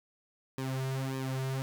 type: tone with flanger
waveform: sawtooth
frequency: 132.6 Hz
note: C3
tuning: 23 cents sharp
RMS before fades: -34 dBFS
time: 0.58-1.62 s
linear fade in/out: 0 ms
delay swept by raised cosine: 1.4 to 4 ms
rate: 1.7 Hz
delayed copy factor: -0.85
effects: 11-bit